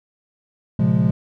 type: chord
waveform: triangle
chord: Bb minor seventh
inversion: none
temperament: equal with one note detuned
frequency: 116.54 / 135.19 / 174.61 / 207.7 Hz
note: Bb2 / Db3 / F3 / Ab3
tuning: 0 / -43 / 0 / 0 cents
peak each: -19 / -18 / -17 / -18 dBFS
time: 0.79-1.11 s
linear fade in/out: 5 ms
effects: none